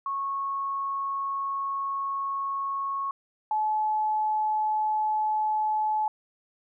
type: tone pair in turn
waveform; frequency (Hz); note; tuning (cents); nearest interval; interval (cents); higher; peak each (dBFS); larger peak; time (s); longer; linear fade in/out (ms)
sine; 1100 / 859.1; C#6 / A5; -14 / -42; major third; 428; first; -27 / -23; second; 0.06-3.11 / 3.51-6.08; first; 2
effects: none